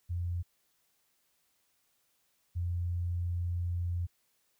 sine tone pair in turn, 87.31 / 87.31 Hz, F2 / F2, 0 / 0 cents, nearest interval unison, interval 0 cents, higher neither, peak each -31 / -30 dBFS, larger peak second, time 0.09-0.43 / 2.55-4.07 s, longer second, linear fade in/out 20 ms, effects white hiss -74 dBFS RMS until 4.59 s

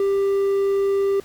triangle tone, 395 Hz, G4, 13 cents sharp, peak -15 dBFS, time 0-1.2 s, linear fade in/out 2 ms, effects pink hiss -48 dBFS RMS until 1.24 s

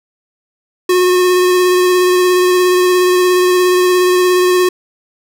square tone with vibrato, 362.9 Hz, F#4, 34 cents flat, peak -9 dBFS, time 0.89-4.69 s, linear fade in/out 5 ms, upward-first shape sine, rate 17 Hz, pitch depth 15 cents each way, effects none

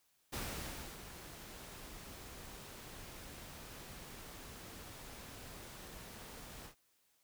pink noise with ADSR envelope, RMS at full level -41 dBFS, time 0.32-6.75 s, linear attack 17 ms, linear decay 640 ms, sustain -10 dB, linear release 100 ms, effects white hiss -75 dBFS RMS until 7.23 s

